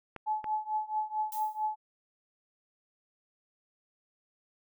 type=clicks; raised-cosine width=0.5 ms; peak=-26 dBFS; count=2; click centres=0.163 / 0.443 s
type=tone with tremolo; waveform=sine; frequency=859 Hz; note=A5; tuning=42 cents flat; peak=-26 dBFS; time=0.26-1.76 s; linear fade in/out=20 ms; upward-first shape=triangle; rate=4.5 Hz; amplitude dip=95%
type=noise with exponential decay; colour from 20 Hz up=violet; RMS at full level=-39 dBFS; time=1.32-1.68 s; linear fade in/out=2 ms; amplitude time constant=78 ms
effects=none